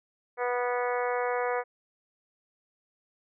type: harmonic tone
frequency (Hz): 245.4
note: B3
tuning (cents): -11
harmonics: 2 / 3 / 4 / 5 / 6 / 7 / 8 / 9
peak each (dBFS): -29 / -33 / -35 / -37 / -39 / -40 / -41 / -42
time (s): 0.37-1.64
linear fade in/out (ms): 50
effects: none